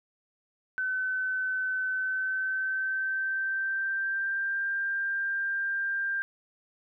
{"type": "tone with pitch glide", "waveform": "sine", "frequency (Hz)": [1519, 1589.9], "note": ["F#6", "G6"], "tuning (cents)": [45, 24], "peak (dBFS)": -27, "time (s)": [0.78, 6.22], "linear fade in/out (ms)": 0, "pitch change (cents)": 79, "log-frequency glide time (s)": [1.89, 4.65], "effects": []}